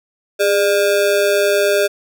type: ring-modulated tone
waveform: square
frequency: 504 Hz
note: B4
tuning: 35 cents sharp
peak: -10 dBFS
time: 0.39-1.88 s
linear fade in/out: 20 ms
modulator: 95.3 Hz
effects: none